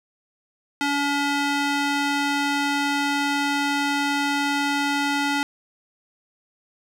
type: tone with band-pass filter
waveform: square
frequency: 284.8 Hz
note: C#4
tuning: 47 cents sharp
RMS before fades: -23 dBFS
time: 0.81-5.43 s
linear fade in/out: 0 ms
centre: 2100 Hz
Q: 0.51
effects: none